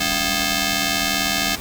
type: ring-modulated tone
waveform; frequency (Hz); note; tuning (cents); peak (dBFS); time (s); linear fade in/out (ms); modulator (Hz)
5% pulse; 480; B4; -49; -4; 0-1.56; 10; 1160
effects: pink hiss -33 dBFS RMS until 1.6 s